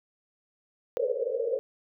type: band-pass noise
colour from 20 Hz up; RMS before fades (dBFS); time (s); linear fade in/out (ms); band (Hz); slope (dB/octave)
pink; -29; 0.97-1.59; 0; 450 to 550; 96
effects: none